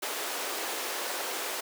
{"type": "high-pass noise", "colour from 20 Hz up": "pink", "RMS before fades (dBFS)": -34, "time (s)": [0.02, 1.61], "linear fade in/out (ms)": 10, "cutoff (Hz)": 380, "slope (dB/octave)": 24, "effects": []}